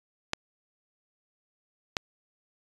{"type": "clicks", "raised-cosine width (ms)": 0.2, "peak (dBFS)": -9, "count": 2, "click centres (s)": [0.334, 1.968], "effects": ["resampled to 22050 Hz"]}